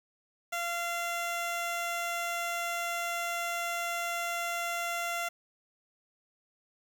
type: tone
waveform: 15% pulse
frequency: 688 Hz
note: F5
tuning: 26 cents flat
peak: -25 dBFS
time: 0.52-5.29 s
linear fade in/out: 10 ms
effects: 9-bit